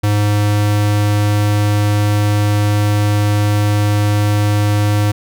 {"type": "tone", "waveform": "square", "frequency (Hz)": 103.9, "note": "G#2", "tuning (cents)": 1, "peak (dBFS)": -12, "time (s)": [0.03, 5.12], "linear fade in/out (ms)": 10, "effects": []}